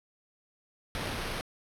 pink noise with sample-and-hold, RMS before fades -35 dBFS, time 0.95-1.41 s, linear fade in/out 0 ms, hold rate 7350 Hz, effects low-pass 12000 Hz 12 dB/octave

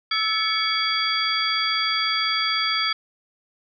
sine tone cluster, 1312 / 1722 / 2237 / 3350 / 4694 Hz, E6 / A6 / C#7 / G#7 / D8, -9 / -38 / +15 / +14 / -2 cents, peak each -26 / -33 / -27 / -25 / -26 dBFS, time 0.11-2.93 s, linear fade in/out 5 ms, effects none

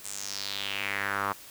sawtooth tone with band-pass filter sweep, 99.8 Hz, G2, 32 cents sharp, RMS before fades -33 dBFS, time 0.04-1.33 s, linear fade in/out 10 ms, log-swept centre 8600 to 1100 Hz, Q 3.3, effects white hiss -48 dBFS RMS until 1.5 s

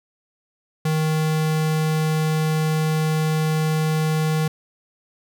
square tone, 156.5 Hz, D#3, 10 cents sharp, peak -19 dBFS, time 0.85-4.48 s, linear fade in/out 5 ms, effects none

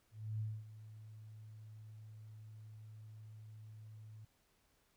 sine tone with ADSR envelope, 108.4 Hz, A2, 25 cents flat, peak -36 dBFS, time 0.11-4.25 s, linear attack 290 ms, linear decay 240 ms, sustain -15 dB, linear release 4 ms, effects pink hiss -75 dBFS RMS until 4.96 s

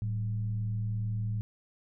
sine tone with frequency modulation, 108.7 Hz, A2, 21 cents flat, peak -29 dBFS, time 0.02-1.41 s, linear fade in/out 0 ms, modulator 82.1 Hz, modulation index 0.4, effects none

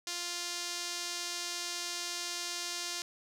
sawtooth tone with band-pass filter, 349.2 Hz, F4, in tune, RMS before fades -38 dBFS, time 0.07-3.02 s, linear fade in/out 2 ms, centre 5500 Hz, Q 1.5, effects none

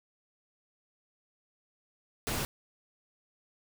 pink noise, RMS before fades -33 dBFS, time 2.27-2.45 s, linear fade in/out 0 ms, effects none

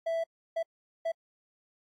triangle tone bursts at uneven times, 660 Hz, E5, 2 cents sharp, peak -26 dBFS, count 3, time 0.06-0.24 / 0.56-0.63 / 1.05-1.12 s, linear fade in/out 10 ms, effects AAC 48 kbps

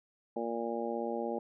harmonic tone, 116.54 Hz, A#2, in tune, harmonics 2 / 3 / 4 / 5 / 6 / 7, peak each -39 / -39 / -38 / -39 / -46 / -40 dBFS, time 0.36-1.39 s, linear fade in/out 5 ms, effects none

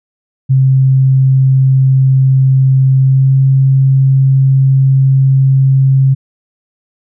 sine tone with pitch glide, 132.8 to 134.27 Hz, C3 to C3, +26 to +45 cents, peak -5 dBFS, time 0.49-6.15 s, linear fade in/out 20 ms, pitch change +19 cents, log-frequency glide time 2.99-3.37 s, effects none

